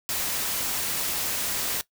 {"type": "noise", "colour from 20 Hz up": "white", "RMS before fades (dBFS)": -28, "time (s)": [0.09, 1.81], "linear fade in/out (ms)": 0, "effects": ["noise-tail reverb RT60 0.1 s tail -18 dB re dry"]}